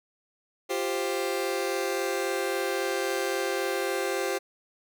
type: chord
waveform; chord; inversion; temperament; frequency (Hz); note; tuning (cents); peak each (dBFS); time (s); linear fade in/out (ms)
sawtooth; F suspended second; none; just; 349.2 / 392.9 / 523.8; F4 / G4 / C5; 0 / +4 / +2; -29 / -26 / -27; 0.69-4.39; 20
effects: none